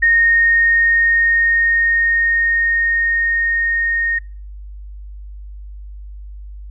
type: tone with level ramp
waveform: sine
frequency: 1850 Hz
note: A#6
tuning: 14 cents flat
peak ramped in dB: -9 to -15 dBFS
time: 0.02-4.19 s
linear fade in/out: 10 ms
effects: noise-tail reverb RT60 0.4 s tail -26 dB re dry + added 50 Hz sine -30 dBFS peak until 6.7 s